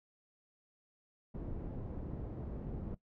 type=low-pass noise; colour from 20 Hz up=pink; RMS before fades=-42 dBFS; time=1.34-2.95 s; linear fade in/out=10 ms; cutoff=390 Hz; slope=12 dB/octave; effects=noise-tail reverb RT60 0.1 s tail -17 dB re dry